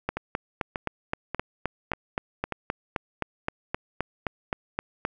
two click trains, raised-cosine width 0.5 ms, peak -11 / -14 dBFS, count 20 / 5, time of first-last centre 0.09-5.051 / 0.17-2.523 s, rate 3.83 / 1.7 Hz, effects none

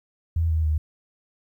sine tone with pitch steps, 82.41 / 79.69 / 77.07 Hz, E2 / D#2 / D#2, 0 / +42 / -16 cents, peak -19 dBFS, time 0.36-0.78 s, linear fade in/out 5 ms, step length 140 ms, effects 10-bit

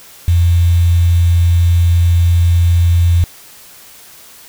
sine tone with quantisation, 86 Hz, F2, 26 cents flat, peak -7 dBFS, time 0.28-3.24 s, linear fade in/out 0 ms, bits 5, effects white hiss -39 dBFS RMS until 4.48 s

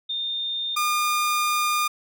sine / sawtooth tone pair in turn, 3631 / 1211.7 Hz, A#7 / D#6, -46 / -46 cents, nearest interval octave + perfect fifth, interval 1900 cents, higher first, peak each -25 / -17 dBFS, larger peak second, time 0.09-0.76 / 0.76-1.88 s, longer second, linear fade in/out 10 ms, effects none

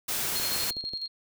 white noise, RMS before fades -30 dBFS, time 0.08-0.71 s, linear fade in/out 10 ms
clicks, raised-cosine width 2 ms, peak -30 dBFS, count 11, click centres 0.252 / 0.324 / 0.363 / 0.399 / 0.519 / 0.562 / 0.635 / 0.708 / 0.768 / 0.84 / 0.936 s
sine tone with tremolo, 4250 Hz, C8, 26 cents sharp, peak -30 dBFS, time 0.35-1.08 s, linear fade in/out 10 ms, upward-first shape square, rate 12 Hz, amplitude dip 55%
effects none

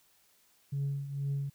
sine tone with tremolo, 140 Hz, C#3, 18 cents sharp, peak -27 dBFS, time 0.72-1.5 s, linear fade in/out 10 ms, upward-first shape triangle, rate 2.1 Hz, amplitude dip 75%, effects tanh soft clip ceiling -27 dBFS + white hiss -67 dBFS RMS until 1.54 s

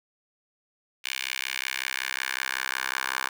10% pulse tone with high-pass filter sweep, 65.41 Hz, C2, in tune, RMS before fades -31 dBFS, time 1.04-3.29 s, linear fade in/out 10 ms, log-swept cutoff 2500 to 1300 Hz, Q 2.1, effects none

